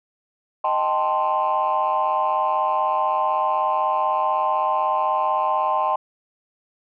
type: chord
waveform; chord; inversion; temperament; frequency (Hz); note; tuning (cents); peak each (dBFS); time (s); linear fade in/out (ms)
sine; A half-diminished seventh; second; equal; 622.3 / 784 / 880 / 1046.5; Eb5 / G5 / A5 / C6; 0 / 0 / 0 / 0; -25 / -23 / -23 / -21; 0.64-5.96; 5
effects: tanh soft clip ceiling -12 dBFS